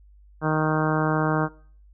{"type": "harmonic tone", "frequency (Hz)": 155.56, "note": "D#3", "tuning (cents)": 0, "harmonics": [1, 2, 3, 4, 5, 6, 7, 8, 9, 10], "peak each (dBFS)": [-24, -27, -29, -30, -31, -32, -32, -33, -34, -34], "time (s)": [0.41, 1.49], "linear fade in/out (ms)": 50, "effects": ["noise-tail reverb RT60 0.5 s tail -21 dB re dry", "added 50 Hz sine -49 dBFS peak until 1.93 s"]}